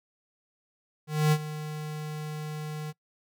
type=tone with ADSR envelope; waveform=square; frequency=152.7 Hz; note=D#3; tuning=32 cents flat; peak=-19 dBFS; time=1.07-2.93 s; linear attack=250 ms; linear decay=57 ms; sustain=-15 dB; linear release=33 ms; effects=noise-tail reverb RT60 0.1 s tail -22 dB re dry